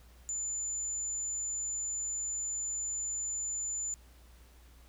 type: tone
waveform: sine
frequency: 7040 Hz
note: A8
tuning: in tune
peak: -33 dBFS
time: 0.29-3.94 s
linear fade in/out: 0 ms
effects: added 60 Hz sine -55 dBFS peak until 4.88 s + pink hiss -63 dBFS RMS until 4.88 s